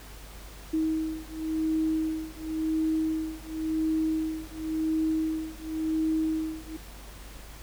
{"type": "beating tone pair", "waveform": "sine", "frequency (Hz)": [316.5, 317.43], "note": ["D#4", "D#4"], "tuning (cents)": [30, 35], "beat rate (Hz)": 0.93, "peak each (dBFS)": -29, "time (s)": [0.73, 6.77], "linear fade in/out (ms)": 10, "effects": ["added 50 Hz sine -44 dBFS peak until 7.62 s", "pink hiss -48 dBFS RMS until 7.62 s"]}